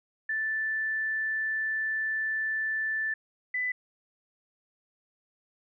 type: tone pair in turn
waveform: sine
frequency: 1760 / 1997.6 Hz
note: A6 / B6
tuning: 0 / +19 cents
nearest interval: major second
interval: 219 cents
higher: second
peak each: -27 dBFS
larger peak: neither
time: 0.29-3.14 / 3.54-3.72 s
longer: first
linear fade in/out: 5 ms
effects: none